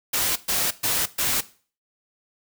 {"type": "noise bursts", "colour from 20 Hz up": "white", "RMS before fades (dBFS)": -23, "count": 4, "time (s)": [0.13, 1.41], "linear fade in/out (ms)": 10, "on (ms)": 230, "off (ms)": 120, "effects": ["noise-tail reverb RT60 0.4 s tail -17 dB re dry"]}